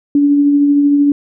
sine tone with tremolo, 286.8 Hz, D4, 41 cents flat, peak -6 dBFS, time 0.15-1.12 s, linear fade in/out 2 ms, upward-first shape triangle, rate 13 Hz, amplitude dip 30%, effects none

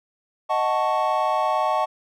triangle chord, D# half-diminished seventh, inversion none, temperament equal, 622.3 / 740 / 880 / 1108.7 Hz, D#5 / F#5 / A5 / C#6, 0 / 0 / 0 / 0 cents, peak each -23 dBFS, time 0.49-1.86 s, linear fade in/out 20 ms, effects none

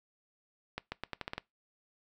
accelerating click train, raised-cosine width 0.3 ms, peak -20 dBFS, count 8, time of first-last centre 0.78-1.38 s, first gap 140 ms, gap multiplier 0.83, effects noise-tail reverb RT60 0.2 s tail -22 dB re dry

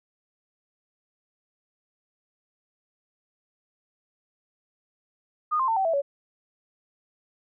sine tone with pitch steps, 1228 / 1050.7 / 898.9 / 769.1 / 658.1 / 563 Hz, D#6 / C6 / A5 / G5 / E5 / C#5, -23 / +7 / +37 / -33 / -3 / +27 cents, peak -21 dBFS, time 5.51-6.02 s, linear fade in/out 20 ms, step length 85 ms, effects none

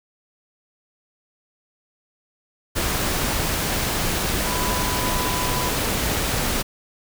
sine tone in noise, 995 Hz, B5, 13 cents sharp, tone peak -28 dBFS, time 4.46-5.7 s, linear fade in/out 20 ms, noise pink, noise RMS -23 dBFS, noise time 2.75-6.63 s, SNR -8 dB, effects none

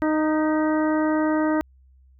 harmonic tone with a mistuned harmonic, 309.5 Hz, D#4, 9 cents flat, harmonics 1 / 2 / 3 / 4 / 5 / 6, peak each -20 / -26 / -30 / -32 / -34 / -36 dBFS, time 0.02-1.61 s, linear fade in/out 0 ms, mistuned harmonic 6, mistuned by +45 cents, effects added 65 Hz sine -51 dBFS peak until 2.19 s

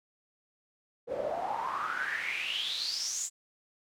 pink noise with band-pass filter sweep, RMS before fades -34 dBFS, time 1.07-3.3 s, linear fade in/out 50 ms, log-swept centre 480 to 7600 Hz, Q 9.7, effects none

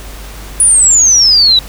sine exponential sweep, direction down, 9956 to 3848 Hz, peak -4 dBFS, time 0.6-1.59 s, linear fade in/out 2 ms, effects added 50 Hz sine -27 dBFS peak until 1.68 s + pink hiss -32 dBFS RMS until 1.68 s

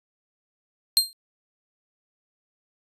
sawtooth tone with exponential decay, 4186 Hz, C8, in tune, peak -9 dBFS, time 0.97-1.13 s, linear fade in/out 0 ms, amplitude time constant 34 ms, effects resampled to 32000 Hz

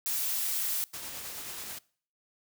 blue noise, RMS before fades -31 dBFS, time 0.06-0.84 s, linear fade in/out 0 ms
white noise with tremolo, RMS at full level -39 dBFS, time 0.93-1.79 s, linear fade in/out 10 ms, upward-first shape triangle, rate 9.3 Hz, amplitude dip 30%
effects noise-tail reverb RT60 0.5 s tail -23 dB re dry

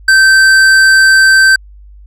sine tone with hard clipping, 1553 Hz, G6, 17 cents flat, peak -5 dBFS, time 0.08-1.56 s, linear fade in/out 5 ms, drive 11 dB, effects added 50 Hz sine -33 dBFS peak until 2.06 s

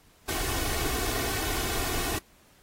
pink noise with comb filter, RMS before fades -30 dBFS, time 0.28-2.19 s, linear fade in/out 10 ms, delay 2.7 ms, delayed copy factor +0.65, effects pink hiss -60 dBFS RMS until 2.62 s + AAC 48 kbps

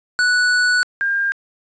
square / sine tone pair in turn, 1478 / 1604 Hz, F#6 / G6, -2 / +39 cents, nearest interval minor second, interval 141 cents, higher second, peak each -14 / -16 dBFS, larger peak first, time 0.19-0.83 / 1.01-1.32 s, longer first, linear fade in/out 0 ms, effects resampled to 16000 Hz + 9-bit

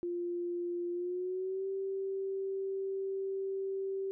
sine tone with pitch glide, 349.2 to 387.5 Hz, F4 to G4, 0 to -20 cents, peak -33 dBFS, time 0.03-4.11 s, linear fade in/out 0 ms, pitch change +180 cents, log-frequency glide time 0.92-1.67 s, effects none

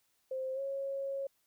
sine tone with pitch glide, 523.3 to 548 Hz, C5 to C#5, 0 to -20 cents, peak -34 dBFS, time 0.31-1.27 s, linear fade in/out 5 ms, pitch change +80 cents, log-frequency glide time 0.54-0.6 s, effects white hiss -75 dBFS RMS until 1.46 s

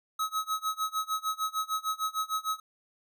square tone with tremolo, 1280 Hz, D#6, 49 cents sharp, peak -27 dBFS, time 0.19-2.6 s, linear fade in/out 5 ms, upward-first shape sine, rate 6.6 Hz, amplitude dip 95%, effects none

